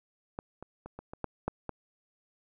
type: clicks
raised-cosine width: 1 ms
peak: -22 / -29 / -29 / -28 / -27 / -18 / -16 / -21 dBFS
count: 8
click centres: 0.389 / 0.626 / 0.86 / 0.99 / 1.135 / 1.243 / 1.48 / 1.693 s
effects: none